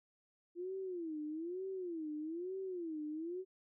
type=tone with vibrato; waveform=sine; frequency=340 Hz; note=F4; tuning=46 cents flat; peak=-39 dBFS; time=0.55-3.45 s; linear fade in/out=50 ms; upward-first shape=sine; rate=1.1 Hz; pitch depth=210 cents each way; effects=none